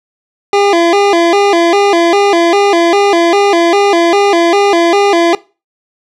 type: tone with vibrato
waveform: 25% pulse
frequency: 370 Hz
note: F#4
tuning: in tune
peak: -3 dBFS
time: 0.53-5.35 s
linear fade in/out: 2 ms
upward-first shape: square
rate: 2.5 Hz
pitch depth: 150 cents each way
effects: noise-tail reverb RT60 0.3 s tail -21 dB re dry + low-pass 5000 Hz 12 dB/octave